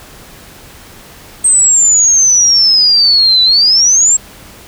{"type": "exponential two-way sweep", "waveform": "sine", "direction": "down then up", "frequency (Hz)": [8372, 3951, 7640], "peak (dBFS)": -5, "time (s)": [1.44, 4.17], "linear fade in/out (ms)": 10, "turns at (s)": 3.43, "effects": ["pink hiss -36 dBFS RMS until 4.67 s"]}